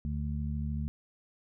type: harmonic tone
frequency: 73.42 Hz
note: D2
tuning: in tune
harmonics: 1 / 2 / 3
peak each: -33 / -36 / -38 dBFS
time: 0.05-0.88 s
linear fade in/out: 0 ms
effects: none